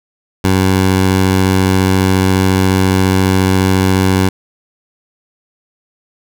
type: tone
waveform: 15% pulse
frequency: 94.4 Hz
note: F#2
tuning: 35 cents sharp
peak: -3 dBFS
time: 0.44-4.29 s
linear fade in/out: 5 ms
effects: none